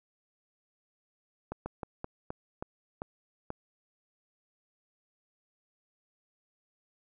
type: slowing click train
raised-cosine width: 1 ms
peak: -22 dBFS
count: 8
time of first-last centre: 1.52-3.504 s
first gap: 140 ms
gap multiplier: 1.23
effects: none